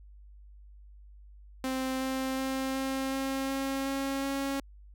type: tone with pitch steps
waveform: sawtooth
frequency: 261.6 / 263.4 / 265.3 / 267.1 / 269 / 270.8 / 272.7 / 274.6 Hz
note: C4 / C4 / C4 / C4 / C4 / C#4 / C#4 / C#4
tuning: 0 / +12 / +24 / +36 / +48 / -40 / -28 / -16 cents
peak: -26 dBFS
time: 1.64-4.6 s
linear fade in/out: 2 ms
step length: 370 ms
effects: added 50 Hz sine -49 dBFS peak until 4.94 s